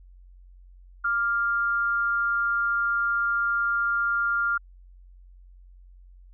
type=tone pair together; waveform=sine; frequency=1181.4 / 1396.9 Hz; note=D6 / F6; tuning=+10 / 0 cents; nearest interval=minor third; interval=290 cents; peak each=-32 / -22 dBFS; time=1.04-4.58 s; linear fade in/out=10 ms; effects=added 45 Hz sine -47 dBFS peak until 6.33 s